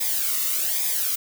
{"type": "noise with flanger", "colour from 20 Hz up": "blue", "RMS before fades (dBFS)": -24, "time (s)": [0, 1.16], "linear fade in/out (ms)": 10, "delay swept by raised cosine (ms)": [0.69, 1.26], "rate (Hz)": 1.2, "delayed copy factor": -0.7, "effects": []}